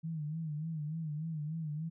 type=tone with vibrato; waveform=sine; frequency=156.1 Hz; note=D#3; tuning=6 cents sharp; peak=-35 dBFS; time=0.03-1.9 s; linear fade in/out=20 ms; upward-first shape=sine; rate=3.4 Hz; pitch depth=92 cents each way; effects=none